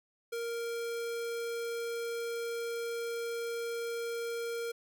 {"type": "tone", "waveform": "square", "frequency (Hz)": 466.2, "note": "A#4", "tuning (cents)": 0, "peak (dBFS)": -35, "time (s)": [0.32, 4.72], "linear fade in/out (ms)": 10, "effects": []}